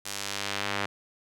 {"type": "tone with band-pass filter sweep", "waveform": "sawtooth", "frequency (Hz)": 100.1, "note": "G2", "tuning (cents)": 37, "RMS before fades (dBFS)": -33, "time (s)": [0.05, 0.86], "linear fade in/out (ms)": 10, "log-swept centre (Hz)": [7900, 1900], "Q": 0.75, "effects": []}